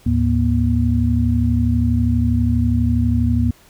sine tone cluster, 75.6 / 107.9 / 239.9 Hz, D#2 / A2 / A#3, -49 / -33 / +50 cents, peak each -18 dBFS, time 0.06-3.51 s, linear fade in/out 5 ms, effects pink hiss -50 dBFS RMS until 3.69 s

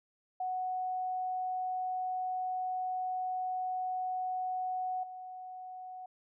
sine tone with level steps, 740 Hz, F#5, in tune, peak -32 / -42 dBFS, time 0.4-6.06 s, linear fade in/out 5 ms, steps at 5.03 s, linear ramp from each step 5 ms, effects none

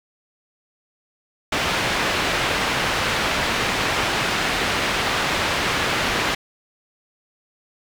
white low-pass noise, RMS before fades -22 dBFS, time 1.52-6.35 s, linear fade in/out 5 ms, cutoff 2700 Hz, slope 12 dB/octave, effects none

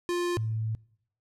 square / sine tone pair in turn, 350.7 / 110.46 Hz, F4 / A2, +7 / +7 cents, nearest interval octave + minor sixth, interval 2000 cents, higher first, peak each -27 dBFS, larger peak neither, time 0.09-0.37 / 0.37-0.75 s, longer second, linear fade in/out 0 ms, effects noise-tail reverb RT60 0.7 s tail -24 dB re dry + low-pass 10000 Hz 12 dB/octave

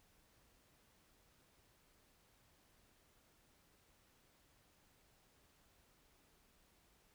silence, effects pink hiss -72 dBFS RMS until 7.14 s

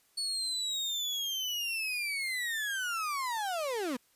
35% pulse linear sweep, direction down, 4435 to 229.3 Hz, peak -30 dBFS, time 0.17-3.97 s, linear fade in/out 10 ms, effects white hiss -68 dBFS RMS until 4.15 s + resampled to 32000 Hz

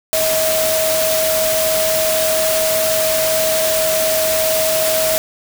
sine tone in noise, 636 Hz, D#5, 38 cents sharp, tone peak -16 dBFS, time 0.13-5.18 s, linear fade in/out 0 ms, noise white, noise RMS -19 dBFS, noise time 0.13-5.18 s, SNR 0 dB, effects none

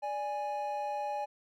triangle tone pair together, 587.3 / 828.4 Hz, D5 / G#5, 0 / -5 cents, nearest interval tritone, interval 595 cents, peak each -36 / -32 dBFS, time 0.02-1.26 s, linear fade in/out 20 ms, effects none

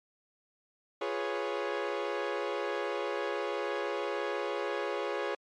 sawtooth chord, C# dominant seventh, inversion first, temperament equal, 349.2 / 415.3 / 493.9 / 554.4 Hz, E#4 / G#4 / B4 / C#5, 0 / 0 / 0 / 0 cents, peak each -35 / -31 / -35 / -32 dBFS, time 1.01-5.35 s, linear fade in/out 5 ms, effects low-pass 3000 Hz 12 dB/octave + MP3 64 kbps

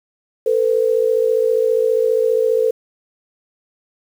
sine tone pair together, 448.1 / 503 Hz, A4 / B4, +32 / +32 cents, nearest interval major second, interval 200 cents, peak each -15 / -17 dBFS, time 0.46-2.71 s, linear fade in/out 5 ms, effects 7-bit

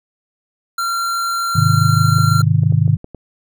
square tone, 1372 Hz, F6, 31 cents flat, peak -18 dBFS, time 0.78-2.42 s, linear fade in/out 5 ms
sine chord, Ab major, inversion none, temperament just, 103.83 / 129.78 / 155.74 Hz, Ab2 / C3 / Eb3, 0 / -14 / +2 cents, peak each -15 dBFS, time 1.55-2.97 s, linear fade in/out 10 ms
clicks, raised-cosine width 2 ms, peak -19 dBFS, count 7, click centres 2.185 / 2.408 / 2.635 / 2.724 / 2.878 / 3.044 / 3.147 s
effects none

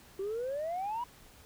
sine exponential sweep, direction up, 377.8 to 987.8 Hz, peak -31 dBFS, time 0.19-1.04 s, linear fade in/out 5 ms, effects tanh soft clip ceiling -30 dBFS + pink hiss -57 dBFS RMS until 1.45 s

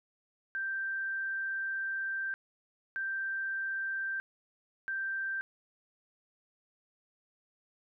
sine tone bursts at uneven times, 1569 Hz, G6, 1 cent sharp, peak -32 dBFS, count 3, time 0.55-2.34 / 2.96-4.2 / 4.88-5.41 s, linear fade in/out 0 ms, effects none

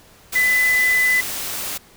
sine tone in noise, 2005 Hz, B6, 26 cents sharp, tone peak -14 dBFS, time 0.35-1.21 s, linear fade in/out 10 ms, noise white, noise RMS -27 dBFS, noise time 0.32-1.78 s, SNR +10 dB, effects pink hiss -49 dBFS RMS until 1.96 s

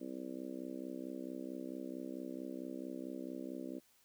harmonic tone, 64.5 Hz, C2, 24 cents flat, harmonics 3 / 4 / 5 / 6 / 7 / 8 / 9, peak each -52 / -45 / -46 / -53 / -55 / -54 / -53 dBFS, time 0-3.8 s, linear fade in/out 20 ms, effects white hiss -70 dBFS RMS until 4.04 s

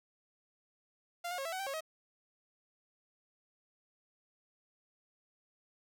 sawtooth tone with pitch steps, 695 / 717 / 544 / 662 / 750 / 780 / 548 / 634 Hz, F5 / F5 / C#5 / E5 / F#5 / G5 / C#5 / D#5, -9 / +45 / -33 / +7 / +23 / -9 / -20 / +32 cents, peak -33 dBFS, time 1.24-1.808 s, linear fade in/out 10 ms, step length 71 ms, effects none

